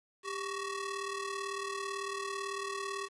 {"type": "ring-modulated tone", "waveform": "sawtooth", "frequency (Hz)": 754, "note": "F#5", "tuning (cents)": 32, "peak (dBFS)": -29, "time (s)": [0.23, 3.09], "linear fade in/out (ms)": 50, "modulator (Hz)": 358, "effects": ["resampled to 22050 Hz", "10-bit"]}